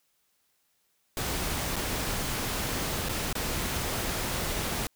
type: noise with dropouts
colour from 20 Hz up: pink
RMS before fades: -31 dBFS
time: 1.17-4.87 s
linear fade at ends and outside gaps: 1 ms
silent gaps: 1.759-1.764 / 3.087-3.093 / 3.328-3.353 s
effects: white hiss -72 dBFS RMS until 4.95 s